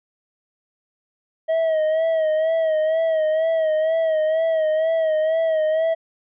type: tone with vibrato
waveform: triangle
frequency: 637 Hz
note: D#5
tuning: 41 cents sharp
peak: -15 dBFS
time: 1.48-5.95 s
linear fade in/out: 20 ms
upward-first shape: sine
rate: 2.1 Hz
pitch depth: 49 cents each way
effects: resampled to 8000 Hz